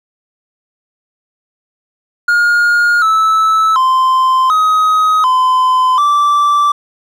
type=tone with pitch steps; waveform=triangle; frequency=1424 / 1307 / 1038 / 1262 / 1022 / 1167 Hz; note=F6 / E6 / C6 / D#6 / C6 / D6; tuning=+33 / -15 / -14 / +24 / -41 / -11 cents; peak=-6 dBFS; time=2.28-6.72 s; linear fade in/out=5 ms; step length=740 ms; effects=none